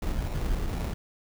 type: noise with sample-and-hold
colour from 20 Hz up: brown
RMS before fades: -29 dBFS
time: 0.02-0.94 s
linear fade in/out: 5 ms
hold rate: 1575 Hz
effects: none